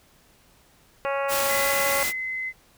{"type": "harmonic tone", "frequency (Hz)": 276.9, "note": "C#4", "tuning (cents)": -2, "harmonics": [2, 3, 4, 5, 6, 7, 8, 9, 10], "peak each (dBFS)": [-26, -32, -31, -34, -39, -37, -43, -38, -42], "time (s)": [1.05, 2.03], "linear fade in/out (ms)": 0}
{"type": "noise", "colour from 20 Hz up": "white", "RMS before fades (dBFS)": -27, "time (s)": [1.28, 2.13], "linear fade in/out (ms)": 50}
{"type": "tone with pitch glide", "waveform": "sine", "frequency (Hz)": [2011, 2047], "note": ["B6", "C7"], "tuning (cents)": [31, -38], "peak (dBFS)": -27, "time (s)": [1.47, 2.53], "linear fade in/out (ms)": 50, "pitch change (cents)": 31, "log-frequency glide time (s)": [1.65, 2.2]}
{"effects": ["pink hiss -58 dBFS RMS until 2.77 s"]}